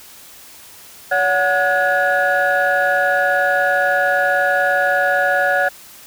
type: tone cluster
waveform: sine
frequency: 567 / 736 / 1450 / 1682 Hz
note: C#5 / F#5 / F#6 / G#6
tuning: +39 / -9 / -35 / +22 cents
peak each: -18 dBFS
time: 1.11-5.69 s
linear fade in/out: 10 ms
effects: tanh soft clip ceiling -7 dBFS + white hiss -41 dBFS RMS until 6.06 s